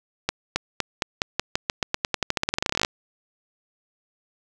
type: accelerating click train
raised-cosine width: 0.2 ms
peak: -4 dBFS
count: 29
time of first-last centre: 0.29-2.849 s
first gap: 270 ms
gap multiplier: 0.9
effects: none